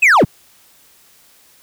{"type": "linear sweep", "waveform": "triangle", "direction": "down", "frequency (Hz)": [2683, 49], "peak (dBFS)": -5, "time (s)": [0.02, 0.25], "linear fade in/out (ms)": 10, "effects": ["white hiss -50 dBFS RMS until 1.62 s"]}